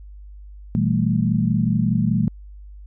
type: tone cluster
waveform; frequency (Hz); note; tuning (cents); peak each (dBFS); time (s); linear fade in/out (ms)
sine; 121.1 / 165 / 196.5 / 221.3; B2 / E3 / G3 / A3; -34 / +2 / +4 / +10; -22; 0.75-2.28; 0
effects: added 50 Hz sine -37 dBFS peak until 2.86 s